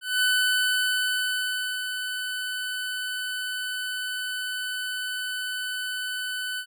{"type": "tone with ADSR envelope", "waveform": "25% pulse", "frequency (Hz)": 1503, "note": "F#6", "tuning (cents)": 27, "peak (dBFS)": -16, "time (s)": [0.01, 6.66], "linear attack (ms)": 210, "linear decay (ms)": 1600, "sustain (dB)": -9, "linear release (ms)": 73, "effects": []}